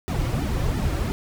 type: noise with flanger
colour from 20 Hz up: brown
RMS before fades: -24 dBFS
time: 0.08-1.12 s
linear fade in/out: 0 ms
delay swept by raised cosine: 1.8 to 4.8 ms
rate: 2.9 Hz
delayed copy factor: -1
effects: none